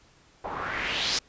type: noise with low-pass filter sweep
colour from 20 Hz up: white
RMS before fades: -30 dBFS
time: 0.44-1.19 s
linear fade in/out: 5 ms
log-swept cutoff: 800 to 5500 Hz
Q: 2.5
effects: pink hiss -59 dBFS RMS until 1.28 s + resampled to 16000 Hz

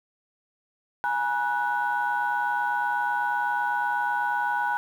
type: tone cluster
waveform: sine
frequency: 831 / 959 / 1482 Hz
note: G#5 / A#5 / F#6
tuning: +1 / +49 / +2 cents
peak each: -27 dBFS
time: 1.04-4.77 s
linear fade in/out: 0 ms
effects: tanh soft clip ceiling -15 dBFS + 9-bit

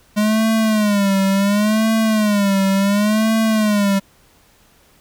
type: tone with vibrato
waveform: square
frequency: 207.7 Hz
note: G#3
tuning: in tune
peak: -14 dBFS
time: 0.16-4 s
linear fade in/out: 20 ms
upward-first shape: sine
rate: 0.7 Hz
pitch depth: 120 cents each way
effects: pink hiss -53 dBFS RMS until 5 s

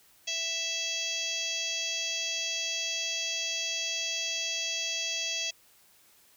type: harmonic tone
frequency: 659.3 Hz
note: E5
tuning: in tune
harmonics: 1 / 3 / 4 / 5 / 6 / 7 / 8 / 9 / 10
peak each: -46 / -45 / -36 / -35 / -44 / -38 / -42 / -38 / -39 dBFS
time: 0.27-5.51 s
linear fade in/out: 10 ms
effects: white hiss -61 dBFS RMS until 6.36 s

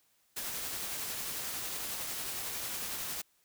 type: noise with tremolo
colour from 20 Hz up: white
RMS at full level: -37 dBFS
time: 0.36-3.22 s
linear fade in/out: 10 ms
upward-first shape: triangle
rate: 11 Hz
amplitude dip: 25%
effects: white hiss -71 dBFS RMS until 3.44 s

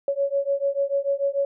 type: beating tone pair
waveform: sine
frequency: 554.4 / 561.2 Hz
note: C#5 / C#5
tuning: 0 / +21 cents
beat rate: 6.8 Hz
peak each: -24 dBFS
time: 0.08-1.45 s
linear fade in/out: 2 ms
effects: none

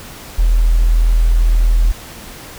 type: tone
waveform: sine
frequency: 40.94 Hz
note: E1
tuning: 11 cents flat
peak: -8 dBFS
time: 0.38-1.92 s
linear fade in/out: 10 ms
effects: pink hiss -34 dBFS RMS until 2.58 s

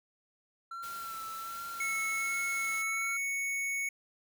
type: tone with vibrato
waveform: triangle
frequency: 1349 Hz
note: E6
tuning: 40 cents sharp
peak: -37 dBFS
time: 0.71-3.17 s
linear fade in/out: 5 ms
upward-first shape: sine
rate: 1.3 Hz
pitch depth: 35 cents each way
type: noise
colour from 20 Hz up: white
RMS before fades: -48 dBFS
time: 0.82-2.83 s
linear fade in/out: 20 ms
type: tone with pitch glide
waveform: square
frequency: 2194 to 2218 Hz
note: C#7 to C#7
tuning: -18 to 0 cents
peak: -32 dBFS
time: 1.8-3.89 s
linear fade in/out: 5 ms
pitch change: +18 cents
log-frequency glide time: 2.72-3.01 s
effects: none

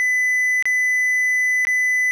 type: tone with dropouts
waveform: triangle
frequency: 2003 Hz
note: B6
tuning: 24 cents sharp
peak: -14 dBFS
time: 0-2.11 s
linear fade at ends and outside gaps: 0 ms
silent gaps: 0.625-0.655 / 1.651-1.67 s
effects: none

